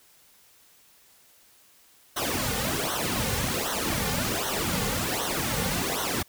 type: noise with flanger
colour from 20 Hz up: pink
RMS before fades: -28 dBFS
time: 2.16-6.23 s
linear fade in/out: 10 ms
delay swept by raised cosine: 0.41 to 3.11 ms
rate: 1.3 Hz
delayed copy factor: -0.85
effects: white hiss -58 dBFS RMS until 6.28 s